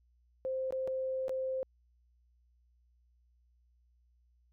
sine tone with dropouts, 523.3 Hz, C5, in tune, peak -32 dBFS, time 0.45-1.63 s, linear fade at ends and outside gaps 0 ms, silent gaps 0.707-0.724 / 0.875-0.879 / 1.282-1.294 s, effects added 60 Hz sine -66 dBFS peak until 4.52 s

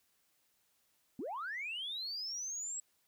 sine linear sweep, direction up, 208.2 to 7770 Hz, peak -37 dBFS, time 1.19-2.8 s, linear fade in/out 2 ms, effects tanh soft clip ceiling -34 dBFS + white hiss -75 dBFS RMS until 3.07 s

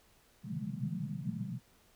pink band-pass noise, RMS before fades -38 dBFS, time 0.43-1.6 s, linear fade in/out 50 ms, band 120 to 220 Hz, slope 96 dB/octave, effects pink hiss -66 dBFS RMS until 1.95 s

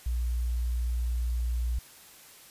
sine tone, 59.9 Hz, A#1, 48 cents sharp, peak -26 dBFS, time 0.06-1.79 s, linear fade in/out 5 ms, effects white hiss -52 dBFS RMS until 2.5 s + resampled to 32000 Hz

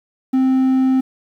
triangle tone, 261.6 Hz, C4, in tune, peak -10 dBFS, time 0.33-1.01 s, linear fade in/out 10 ms, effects 8-bit

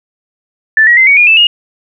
sine tone with pitch steps, 1760 / 1908.2 / 2069 / 2243 / 2432 / 2637 / 2859 Hz, A6 / A#6 / C7 / C#7 / D#7 / E7 / F7, 0 / +40 / -20 / +20 / -40 / 0 / +40 cents, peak -3 dBFS, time 0.77-1.47 s, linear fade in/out 2 ms, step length 100 ms, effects none

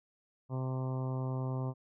harmonic tone, 130 Hz, C3, 11 cents flat, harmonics 1 / 2 / 3 / 4 / 5 / 6 / 7 / 8 / 9, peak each -33 / -42 / -45 / -47 / -48 / -52 / -50 / -50 / -56 dBFS, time 0.49-1.74 s, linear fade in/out 50 ms, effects none

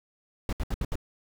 brown noise bursts, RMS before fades -28 dBFS, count 5, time 0.49-0.956 s, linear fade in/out 2 ms, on 38 ms, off 69 ms, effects none

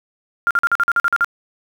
sine tone bursts, 1396.9 Hz, F6, in tune, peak -12 dBFS, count 10, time 0.47-1.245 s, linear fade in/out 0 ms, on 37 ms, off 45 ms, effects 7-bit

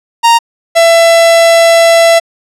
45% pulse tone pair in turn, 930 / 668.7 Hz, A#5 / E5, -4 / +25 cents, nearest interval tritone, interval 571 cents, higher first, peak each -3 dBFS, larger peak neither, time 0.23-0.39 / 0.75-2.2 s, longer second, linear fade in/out 20 ms, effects low-pass 10000 Hz 12 dB/octave

